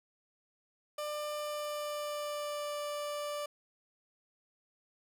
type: tone with pitch glide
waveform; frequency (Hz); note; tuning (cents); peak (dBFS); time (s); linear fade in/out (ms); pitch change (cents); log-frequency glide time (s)
30% pulse; 596 to 587.5; D5 to D5; +25 to +1; -33; 0.98-3.46; 5; -24; 1.32-2.79
effects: none